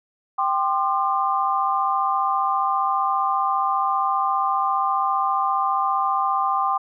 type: chord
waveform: sine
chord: G suspended fourth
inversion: none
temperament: equal with one note detuned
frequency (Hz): 784 / 1046.5 / 1201.4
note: G5 / C6 / D6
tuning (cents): 0 / 0 / +39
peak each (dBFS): -23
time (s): 0.38-6.78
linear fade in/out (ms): 10
effects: none